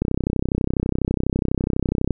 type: click train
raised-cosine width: 3 ms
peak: -7 dBFS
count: 68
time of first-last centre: 0.02-2.107 s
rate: 32.1 Hz
effects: none